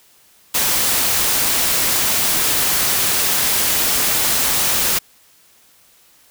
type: noise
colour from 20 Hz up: white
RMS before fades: -17 dBFS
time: 0.54-4.99 s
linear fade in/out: 10 ms
effects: white hiss -52 dBFS RMS until 6.3 s